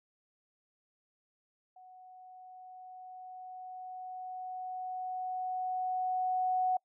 sine tone with level ramp, 740 Hz, F#5, in tune, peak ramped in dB -52 to -26 dBFS, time 1.76-6.77 s, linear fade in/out 5 ms, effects noise-tail reverb RT60 0.1 s tail -26 dB re dry

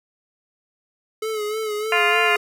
square tone with vibrato, 429.4 Hz, A4, 42 cents flat, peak -24 dBFS, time 1.22-2.37 s, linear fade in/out 5 ms, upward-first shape sine, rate 3.3 Hz, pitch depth 49 cents each way
harmonic tone, 349.2 Hz, F4, in tune, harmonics 2 / 3 / 4 / 5 / 6 / 7 / 8, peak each -24 / -24 / -24 / -24 / -24 / -24 / -24 dBFS, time 1.92-2.36 s, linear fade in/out 2 ms
effects none

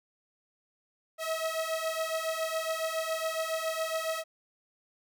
sawtooth beating tone pair, 640 / 647.2 Hz, D#5 / E5, +49 / -32 cents, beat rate 7.2 Hz, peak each -30 / -29 dBFS, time 1.18-4.24 s, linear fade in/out 50 ms, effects none

